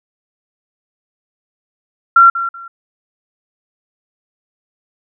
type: tone with echo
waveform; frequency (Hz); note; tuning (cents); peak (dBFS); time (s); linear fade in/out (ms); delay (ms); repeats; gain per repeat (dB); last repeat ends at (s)
sine; 1368; F6; -36; -3; 2.16-2.3; 5; 190; 2; -13; 2.68
effects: none